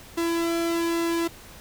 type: tone with flanger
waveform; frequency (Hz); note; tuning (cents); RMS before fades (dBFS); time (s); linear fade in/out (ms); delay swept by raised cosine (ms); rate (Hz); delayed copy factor
sawtooth; 335.7; E4; +32; -25; 0.17-1.28; 10; 1.3 to 1.92; 1.2; -0.65
effects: pink hiss -46 dBFS RMS until 1.6 s